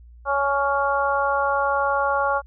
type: harmonic tone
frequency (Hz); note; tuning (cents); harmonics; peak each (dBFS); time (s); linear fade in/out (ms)
279.4; C#4; +14; 2 / 3 / 4 / 5; -24 / -24 / -24 / -25; 0.25-2.42; 50
effects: added 59 Hz sine -43 dBFS peak until 2.46 s